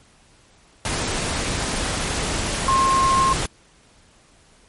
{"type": "tone in noise", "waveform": "sine", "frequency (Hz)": 1066, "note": "C6", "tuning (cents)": 32, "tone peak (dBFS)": -15, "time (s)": [2.68, 3.33], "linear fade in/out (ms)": 2, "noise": "pink", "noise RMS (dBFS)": -24, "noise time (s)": [0.85, 3.46], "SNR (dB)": 6, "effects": ["pink hiss -54 dBFS RMS until 4.68 s", "MP3 48 kbps"]}